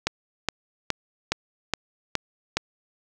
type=click train; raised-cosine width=0.2 ms; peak=-5 dBFS; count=7; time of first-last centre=0.07-2.57 s; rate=2.4 Hz; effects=none